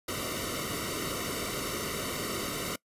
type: noise with comb filter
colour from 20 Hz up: pink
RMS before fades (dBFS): -34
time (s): 0.08-2.76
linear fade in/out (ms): 5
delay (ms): 1.2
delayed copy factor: -0.9
effects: noise-tail reverb RT60 0.1 s tail -23 dB re dry + resampled to 32000 Hz